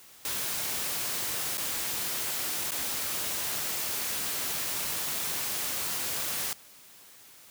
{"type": "noise with dropouts", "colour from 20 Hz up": "white", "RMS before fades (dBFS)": -32, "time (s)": [0.25, 6.53], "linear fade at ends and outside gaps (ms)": 1, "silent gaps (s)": [[1.572, 1.58], [2.708, 2.718]], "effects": ["white hiss -53 dBFS RMS until 7.5 s", "high-pass 60 Hz 12 dB/octave"]}